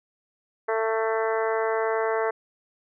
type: harmonic tone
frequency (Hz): 222.6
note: A3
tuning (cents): +20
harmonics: 2 / 3 / 4 / 5 / 6 / 7 / 8 / 9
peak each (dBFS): -25 / -29 / -31 / -33 / -35 / -36 / -37 / -38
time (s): 0.68-2.31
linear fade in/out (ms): 10
effects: none